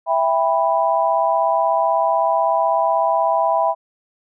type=chord; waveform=sine; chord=E minor; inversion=none; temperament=equal with one note detuned; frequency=659.3 / 795.4 / 987.8 Hz; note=E5 / G5 / B5; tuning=0 / +25 / 0 cents; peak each=-18 / -20 / -19 dBFS; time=0.06-3.75 s; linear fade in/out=50 ms; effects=none